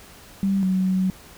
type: tone pair in turn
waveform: sine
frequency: 195.3 / 187.21 Hz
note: G3 / F#3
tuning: -6 / +21 cents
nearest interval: minor second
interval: 73 cents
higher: first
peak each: -18 dBFS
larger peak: neither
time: 0.43-0.63 / 0.63-1.1 s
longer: second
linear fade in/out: 0 ms
effects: pink hiss -46 dBFS RMS until 1.37 s